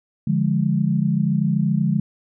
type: chord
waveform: sine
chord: D diminished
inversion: none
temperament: equal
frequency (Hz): 146.83 / 174.61 / 207.7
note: D3 / F3 / Ab3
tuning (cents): 0 / 0 / 0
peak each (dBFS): -21 / -21 / -21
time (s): 0.27-2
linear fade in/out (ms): 5
effects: none